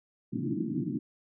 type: band-pass noise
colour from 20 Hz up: white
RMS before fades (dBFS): -32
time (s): 0.32-0.99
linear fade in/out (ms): 10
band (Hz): 120 to 340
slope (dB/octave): 96
effects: none